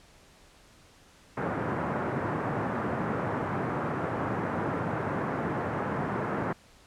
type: band-pass noise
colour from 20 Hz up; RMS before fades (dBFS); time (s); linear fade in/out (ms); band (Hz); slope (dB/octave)
pink; -31; 1.37-6.53; 5; 110 to 1600; 24
effects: pink hiss -57 dBFS RMS until 6.86 s + low-pass 9000 Hz 12 dB/octave